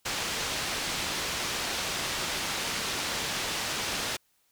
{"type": "low-pass noise", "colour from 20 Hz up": "white", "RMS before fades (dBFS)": -32, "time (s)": [0.05, 4.17], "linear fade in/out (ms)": 10, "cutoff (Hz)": 5200, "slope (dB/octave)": 12, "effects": ["white hiss -70 dBFS RMS until 4.51 s"]}